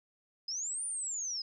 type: linear two-way sweep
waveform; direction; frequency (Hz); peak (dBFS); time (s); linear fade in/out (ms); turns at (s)
sine; up then down; 4978 to 9410 to 4978; -34; 0.48-1.42; 5; 0.85
effects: none